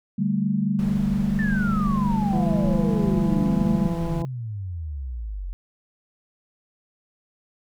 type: chord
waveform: sine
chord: D suspended fourth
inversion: none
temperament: just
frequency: 146.83 / 195.78 / 220.2 Hz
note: D3 / G3 / A3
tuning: 0 / -2 / +2 cents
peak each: -28 / -22 / -25 dBFS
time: 0.18-3.87 s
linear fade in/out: 10 ms
type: noise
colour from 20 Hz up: brown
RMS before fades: -31 dBFS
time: 0.79-4.22 s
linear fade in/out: 0 ms
type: exponential sweep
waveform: sine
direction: down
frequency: 1799 to 42.7 Hz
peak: -28 dBFS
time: 1.39-5.53 s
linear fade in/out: 0 ms
type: harmonic tone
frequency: 167.6 Hz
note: E3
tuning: 29 cents sharp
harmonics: 1 / 2 / 3 / 4 / 5 / 6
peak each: -26 / -32 / -36 / -38 / -40 / -42 dBFS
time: 2.33-4.25 s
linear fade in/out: 0 ms
effects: none